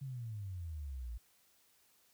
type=exponential sweep; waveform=sine; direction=down; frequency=139.9 to 55 Hz; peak=-40 dBFS; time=0.01-1.18 s; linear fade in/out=10 ms; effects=white hiss -70 dBFS RMS until 2.13 s